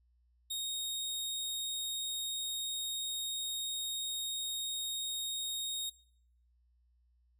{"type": "tone", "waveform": "sawtooth", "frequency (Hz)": 3729, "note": "A#7", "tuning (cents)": 0, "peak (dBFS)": -32, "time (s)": [0.5, 5.9], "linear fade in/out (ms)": 10, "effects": ["noise-tail reverb RT60 0.7 s tail -22 dB re dry", "added 60 Hz sine -67 dBFS peak until 7.39 s"]}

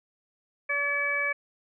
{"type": "harmonic tone", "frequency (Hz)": 572, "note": "D5", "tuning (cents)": -46, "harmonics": [1, 2, 3, 4], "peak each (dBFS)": [-35, -36, -30, -27], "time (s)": [0.69, 1.33], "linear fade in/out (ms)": 10, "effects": []}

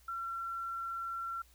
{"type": "tone", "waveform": "sine", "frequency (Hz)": 1359, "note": "F6", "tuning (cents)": -48, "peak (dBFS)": -36, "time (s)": [0.08, 1.42], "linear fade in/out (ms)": 5, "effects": ["added 60 Hz sine -62 dBFS peak until 1.54 s", "white hiss -66 dBFS RMS until 1.54 s"]}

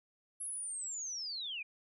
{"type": "linear sweep", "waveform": "sine", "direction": "down", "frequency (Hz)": [11000, 2349], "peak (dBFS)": -38, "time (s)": [0.4, 1.63], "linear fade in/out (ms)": 10, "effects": []}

